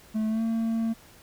triangle tone with pitch glide, 217.6 to 226.3 Hz, A3 to A3, -19 to +49 cents, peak -22 dBFS, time 0.14-0.94 s, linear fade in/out 20 ms, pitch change +68 cents, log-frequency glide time 0.28-0.43 s, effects pink hiss -53 dBFS RMS until 1.22 s

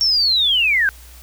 sine linear sweep, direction down, 5550 to 1510 Hz, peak -13 dBFS, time 0.01-0.89 s, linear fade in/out 0 ms, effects added 60 Hz sine -40 dBFS peak until 1.22 s + white hiss -45 dBFS RMS until 1.22 s

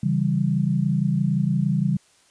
sine chord, C# diminished, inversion none, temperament equal, 138.59 / 164.81 / 196 Hz, C#3 / E3 / G3, 0 / 0 / 0 cents, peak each -23 dBFS, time 0.03-1.97 s, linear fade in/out 5 ms, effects white hiss -58 dBFS RMS until 2.3 s + resampled to 22050 Hz

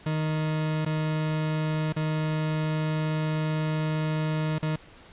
40% pulse tone with dropouts, 155.56 Hz, D#3, in tune, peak -24 dBFS, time 0.06-4.76 s, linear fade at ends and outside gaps 5 ms, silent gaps 0.851-0.861 / 1.926-1.963 / 4.584-4.626 s, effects pink hiss -51 dBFS RMS until 5.12 s + resampled to 8000 Hz

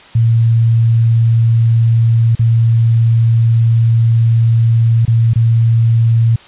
sine tone with dropouts, 114.8 Hz, A#2, 26 cents flat, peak -7 dBFS, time 0.15-6.36 s, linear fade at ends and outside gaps 5 ms, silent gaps 2.352-2.393 / 5.053-5.078 / 5.335-5.357 s, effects white hiss -39 dBFS RMS until 6.47 s + resampled to 8000 Hz

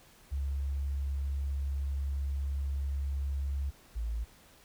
sine tone pair in turn, 69.3 / 56.33 Hz, C#2 / A1, 0 / +41 cents, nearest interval major third, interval 359 cents, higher first, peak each -30 / -31 dBFS, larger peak first, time 0.31-3.71 / 3.95-4.25 s, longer first, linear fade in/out 20 ms, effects pink hiss -59 dBFS RMS until 4.64 s

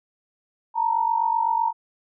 sine tone pair together, 898 / 945.9 Hz, A5 / A#5, +35 / +25 cents, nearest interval minor second, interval 90 cents, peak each -22 dBFS, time 0.74-1.73 s, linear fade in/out 50 ms, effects none

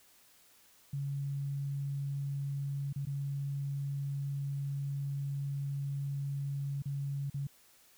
sine tone with dropouts, 139.9 Hz, C#3, 16 cents sharp, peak -33 dBFS, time 0.93-7.47 s, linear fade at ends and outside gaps 5 ms, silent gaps 2.928-2.959 / 3.053-3.069 / 6.822-6.856 / 7.3-7.342 s, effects white hiss -63 dBFS RMS until 7.97 s

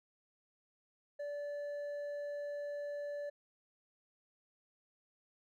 sine tone with hard clipping, 580 Hz, D5, 22 cents flat, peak -40 dBFS, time 1.19-3.3 s, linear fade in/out 10 ms, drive 4 dB, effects none

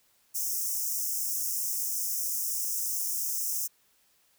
white high-pass noise, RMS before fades -31 dBFS, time 0.34-3.68 s, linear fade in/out 20 ms, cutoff 5300 Hz, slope 96 dB/octave, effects white hiss -67 dBFS RMS until 4.38 s

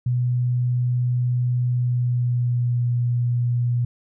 sine tone with pitch glide, 123.47 to 121.14 Hz, B2 to B2, 0 to -33 cents, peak -18 dBFS, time 0.06-3.85 s, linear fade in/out 5 ms, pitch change -33 cents, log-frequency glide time 1.7-2.86 s, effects none

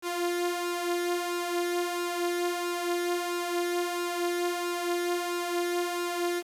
sawtooth tone with flanger, 350 Hz, F4, 4 cents sharp, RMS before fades -30 dBFS, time 0.02-6.43 s, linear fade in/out 50 ms, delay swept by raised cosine 0.74 to 3.44 ms, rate 1.5 Hz, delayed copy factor +0.55, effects resampled to 32000 Hz + 8-bit

